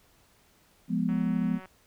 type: chord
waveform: sine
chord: F diminished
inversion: none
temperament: equal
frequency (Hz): 174.61 / 207.7 / 246.9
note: F3 / Ab3 / Cb4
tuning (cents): 0 / 0 / 0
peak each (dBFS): -29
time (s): 0.88-1.6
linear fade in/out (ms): 50
type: click train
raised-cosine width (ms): 0.5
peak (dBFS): -32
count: 107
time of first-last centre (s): 1.09-1.657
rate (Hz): 187
effects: pink hiss -63 dBFS RMS until 1.86 s